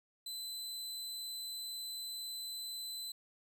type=tone; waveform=sawtooth; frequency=4029 Hz; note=B7; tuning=34 cents sharp; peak=-38 dBFS; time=0.26-3.12 s; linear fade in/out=5 ms; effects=none